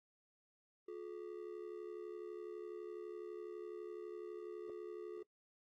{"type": "ring-modulated tone", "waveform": "triangle", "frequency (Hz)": 392, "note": "G4", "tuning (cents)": 0, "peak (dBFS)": -40, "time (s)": [0.88, 5.23], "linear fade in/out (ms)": 5, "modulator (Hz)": 36, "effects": ["noise-tail reverb RT60 0.1 s tail -23 dB re dry", "AAC 48 kbps"]}